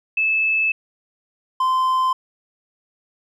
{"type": "tone pair in turn", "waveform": ["sine", "triangle"], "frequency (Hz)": [2615, 1034.8], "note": ["E7", "C6"], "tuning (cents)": [-15, -19], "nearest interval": "octave + major third", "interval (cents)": 1604, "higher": "first", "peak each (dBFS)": [-16, -14], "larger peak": "second", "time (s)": [[0.17, 0.72], [1.6, 2.13]], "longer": "first", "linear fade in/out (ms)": 5, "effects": []}